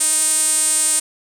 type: tone with band-pass filter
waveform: sawtooth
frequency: 311.1 Hz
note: D#4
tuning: in tune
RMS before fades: -17 dBFS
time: 0-1 s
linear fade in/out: 10 ms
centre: 8700 Hz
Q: 7.7
effects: none